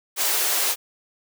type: high-pass noise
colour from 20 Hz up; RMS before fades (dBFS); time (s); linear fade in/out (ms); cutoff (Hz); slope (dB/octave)
white; -22; 0.16-0.76; 50; 340; 48
effects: none